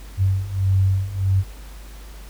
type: beating tone pair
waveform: sine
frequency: 94.8 / 96.4 Hz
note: F#2 / G2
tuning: +43 / -28 cents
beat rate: 1.6 Hz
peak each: -21 / -18 dBFS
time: 0.17-1.44 s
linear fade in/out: 50 ms
effects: added 50 Hz sine -36 dBFS peak until 2.29 s + pink hiss -46 dBFS RMS until 2.29 s